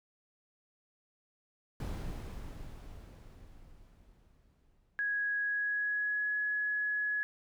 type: noise with exponential decay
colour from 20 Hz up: brown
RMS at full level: -36 dBFS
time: 1.8-5.53 s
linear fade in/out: 2 ms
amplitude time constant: 810 ms
type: tone with pitch glide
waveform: sine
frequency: 1661.2 to 1688.3 Hz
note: G#6 to G#6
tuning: 0 to +28 cents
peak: -30 dBFS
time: 4.99-7.23 s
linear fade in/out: 0 ms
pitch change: +28 cents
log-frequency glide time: 5.41-6.34 s
effects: none